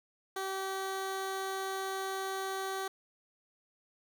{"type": "tone", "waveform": "15% pulse", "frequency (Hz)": 384.6, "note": "G4", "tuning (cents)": -33, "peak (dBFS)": -28, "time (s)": [0.36, 2.88], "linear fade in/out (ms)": 5, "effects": []}